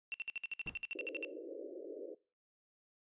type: tone bursts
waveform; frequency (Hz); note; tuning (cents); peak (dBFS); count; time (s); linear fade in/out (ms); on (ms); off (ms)
sine; 2712; E7; +49; -37; 15; 0.12-1.247; 0; 21; 58
type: noise with exponential decay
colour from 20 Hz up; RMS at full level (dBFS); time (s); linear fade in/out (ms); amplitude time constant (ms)
brown; -41; 0.66-0.83; 5; 35
type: band-pass noise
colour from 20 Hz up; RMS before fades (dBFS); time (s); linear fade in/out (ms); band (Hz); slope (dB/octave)
white; -47; 0.95-2.15; 5; 290 to 570; 96
effects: noise-tail reverb RT60 0.4 s tail -23 dB re dry + resampled to 8000 Hz